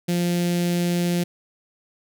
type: tone with notch filter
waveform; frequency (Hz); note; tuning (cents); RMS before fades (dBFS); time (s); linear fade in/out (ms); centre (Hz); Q
sawtooth; 174.61; F3; 0; -22; 0.08-1.24; 10; 1100; 0.59
effects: none